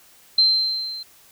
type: tone with level ramp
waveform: sine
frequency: 4121 Hz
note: C8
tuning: 27 cents flat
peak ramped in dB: -11 to -31 dBFS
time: 0.38-1.03 s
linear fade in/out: 5 ms
effects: white hiss -52 dBFS RMS until 1.31 s